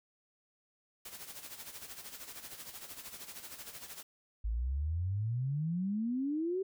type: noise with tremolo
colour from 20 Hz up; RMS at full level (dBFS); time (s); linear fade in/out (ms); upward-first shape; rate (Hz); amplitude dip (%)
white; -45; 1.05-4.03; 5; sine; 13; 65
type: exponential sweep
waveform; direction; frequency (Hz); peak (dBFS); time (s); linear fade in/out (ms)
sine; up; 51.91 to 392; -31; 4.44-6.63; 10
effects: none